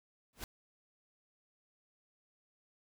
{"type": "noise with exponential growth", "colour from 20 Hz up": "pink", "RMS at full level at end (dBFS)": -38, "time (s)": [0.33, 0.44], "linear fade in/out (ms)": 1, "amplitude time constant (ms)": 22, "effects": []}